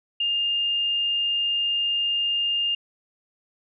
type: tone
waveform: sine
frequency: 2815 Hz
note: F7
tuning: 13 cents sharp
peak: -21 dBFS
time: 0.2-2.75 s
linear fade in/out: 5 ms
effects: none